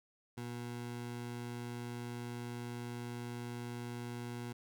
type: tone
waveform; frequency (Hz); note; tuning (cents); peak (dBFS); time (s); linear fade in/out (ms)
20% pulse; 120; B2; -49; -36; 0.37-4.53; 10
effects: none